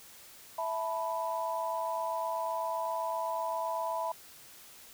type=chord; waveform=sine; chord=E suspended fourth; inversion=none; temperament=equal; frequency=659.3 / 880 / 987.8 Hz; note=E5 / A5 / B5; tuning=0 / 0 / 0 cents; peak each=-35 / -38 / -34 dBFS; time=0.58-4.12 s; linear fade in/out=5 ms; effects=white hiss -53 dBFS RMS until 4.93 s